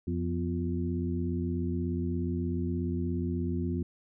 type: harmonic tone with a mistuned harmonic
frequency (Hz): 87.31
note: F2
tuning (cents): 0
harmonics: 1 / 2 / 3 / 4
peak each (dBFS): -32 / -34 / -34 / -37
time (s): 0.07-3.83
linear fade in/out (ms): 5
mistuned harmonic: 3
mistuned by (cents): -71
effects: none